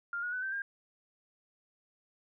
sine tone with pitch steps, 1400 / 1449.4 / 1500.5 / 1553.4 / 1608.2 Hz, F6 / F#6 / F#6 / G6 / G6, +4 / -36 / +24 / -16 / +44 cents, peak -33 dBFS, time 0.13-0.62 s, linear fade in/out 2 ms, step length 98 ms, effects none

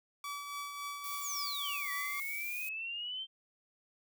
sawtooth tone with tremolo, 1147 Hz, D6, 41 cents flat, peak -34 dBFS, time 0.24-2.2 s, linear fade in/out 2 ms, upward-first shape triangle, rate 3.6 Hz, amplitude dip 45%
violet noise, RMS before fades -44 dBFS, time 1.04-2.69 s, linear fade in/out 2 ms
sine exponential two-way sweep, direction down then up, 7459 to 1940 to 3154 Hz, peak -37 dBFS, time 1.21-3.27 s, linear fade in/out 50 ms, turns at 1.91 s
effects none

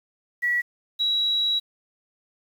sine tone pair in turn, 1937 / 3885 Hz, B6 / B7, -34 / -29 cents, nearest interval octave, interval 1205 cents, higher second, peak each -20 dBFS, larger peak neither, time 0.42-0.62 / 0.99-1.6 s, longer second, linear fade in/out 20 ms, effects 8-bit

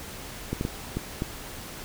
clicks, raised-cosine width 3 ms, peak -14 dBFS, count 5, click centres 0.53 / 0.611 / 0.651 / 0.97 / 1.221 s, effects pink hiss -40 dBFS RMS until 1.84 s

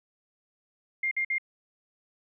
sine tone bursts, 2115 Hz, C7, 18 cents sharp, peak -25 dBFS, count 3, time 1.03-1.383 s, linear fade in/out 5 ms, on 83 ms, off 52 ms, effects none

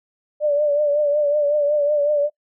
sine tone with vibrato, 587.3 Hz, D5, in tune, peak -15 dBFS, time 0.4-2.3 s, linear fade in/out 50 ms, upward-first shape triangle, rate 5.4 Hz, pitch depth 58 cents each way, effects noise-tail reverb RT60 0.1 s tail -24 dB re dry

